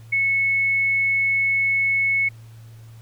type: tone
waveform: sine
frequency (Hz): 2200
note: C#7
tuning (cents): -14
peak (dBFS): -17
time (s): 0.12-2.29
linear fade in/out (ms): 10
effects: added 113 Hz sine -40 dBFS peak until 3.01 s + pink hiss -55 dBFS RMS until 3.01 s